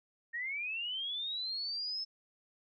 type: linear sweep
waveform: sine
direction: up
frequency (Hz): 1826 to 5274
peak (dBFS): -35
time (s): 0.33-2.05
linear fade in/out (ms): 20
effects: none